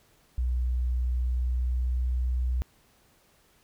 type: tone with pitch glide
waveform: sine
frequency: 61.7 to 62.24 Hz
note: B1 to B1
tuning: -1 to +14 cents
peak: -24 dBFS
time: 0.38-2.62 s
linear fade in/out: 0 ms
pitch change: +15 cents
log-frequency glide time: 1.21-2.09 s
effects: pink hiss -63 dBFS RMS until 3.63 s